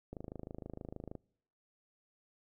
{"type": "click train", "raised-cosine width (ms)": 2, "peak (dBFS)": -30, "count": 28, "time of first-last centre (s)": [0.13, 1.153], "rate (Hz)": 26.4, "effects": ["noise-tail reverb RT60 0.7 s tail -26 dB re dry"]}